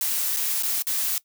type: noise with dropouts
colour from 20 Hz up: blue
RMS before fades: -25 dBFS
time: 0.01-1.18 s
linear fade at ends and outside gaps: 1 ms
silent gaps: 0.364-0.369 / 0.625-0.633 / 0.822-0.869 s
effects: noise-tail reverb RT60 0.1 s tail -19 dB re dry